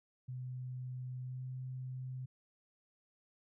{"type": "tone with pitch glide", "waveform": "sine", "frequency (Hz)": [126.9, 128.75], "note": ["B2", "C3"], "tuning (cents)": [47, -28], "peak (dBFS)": -40, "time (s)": [0.28, 2.26], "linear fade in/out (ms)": 10, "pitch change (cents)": 25, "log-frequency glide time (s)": [1.23, 1.43], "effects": []}